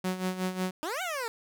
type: tone with tremolo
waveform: sawtooth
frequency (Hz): 185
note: F#3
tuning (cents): 0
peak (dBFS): -23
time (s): 0.04-0.71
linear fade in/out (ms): 5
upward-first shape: sine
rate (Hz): 5.5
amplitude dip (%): 70
type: exponential two-way sweep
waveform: 15% pulse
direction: up then down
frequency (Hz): 293.7 to 773 to 440.2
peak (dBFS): -25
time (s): 0.83-1.28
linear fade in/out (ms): 0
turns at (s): 1.02
effects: none